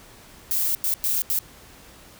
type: noise bursts at uneven times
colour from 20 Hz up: violet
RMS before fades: -23 dBFS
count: 4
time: 0.51-0.75 / 0.84-0.94 / 1.04-1.22 / 1.3-1.39 s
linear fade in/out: 0 ms
effects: pink hiss -48 dBFS RMS until 2.19 s